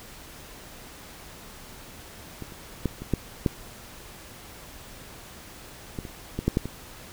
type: clicks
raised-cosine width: 3 ms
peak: -22 / -30 / -11 / -22 / -9 / -8 / -18 / -24 / -15 / -8 / -8 / -19 dBFS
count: 12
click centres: 2.423 / 2.522 / 2.857 / 3.02 / 3.137 / 3.462 / 5.988 / 6.052 / 6.39 / 6.48 / 6.571 / 6.656 s
effects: pink hiss -45 dBFS RMS until 7.12 s